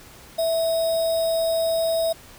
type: tone with sample-and-hold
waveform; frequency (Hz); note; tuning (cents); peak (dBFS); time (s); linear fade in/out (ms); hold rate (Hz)
sine; 656; E5; -9; -19; 0.38-2.13; 10; 4410
effects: pink hiss -46 dBFS RMS until 2.38 s